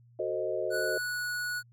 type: chord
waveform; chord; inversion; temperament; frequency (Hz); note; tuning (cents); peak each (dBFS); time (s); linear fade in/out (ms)
sine; F# diminished seventh; none; equal with one note detuned; 370 / 445.6 / 523.3 / 622.3; F#4 / A4 / C5 / Eb5; 0 / +22 / 0 / 0; -35 / -36 / -35 / -33; 0.19-0.98; 5
type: tone with pitch glide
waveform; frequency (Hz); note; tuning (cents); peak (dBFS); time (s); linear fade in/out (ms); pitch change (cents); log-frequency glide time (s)
square; 1475 to 1464.8; F#6 to F#6; -6 to -18; -32; 0.7-1.63; 50; -12; 0.84-1.29
effects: added 119 Hz sine -56 dBFS peak until 1.72 s